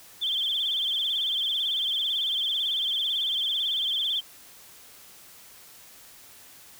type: tone with vibrato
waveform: sine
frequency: 3322 Hz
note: G#7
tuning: in tune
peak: -24 dBFS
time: 0.21-4.21 s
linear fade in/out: 20 ms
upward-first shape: sine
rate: 18 Hz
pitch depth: 120 cents each way
effects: white hiss -50 dBFS RMS until 6.79 s